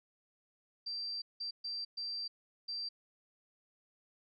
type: tone bursts at uneven times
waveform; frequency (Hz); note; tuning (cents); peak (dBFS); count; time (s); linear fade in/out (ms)
sine; 4699; D8; 0; -37; 5; 0.86-1.22 / 1.4-1.51 / 1.64-1.85 / 1.97-2.28 / 2.68-2.89; 10
effects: none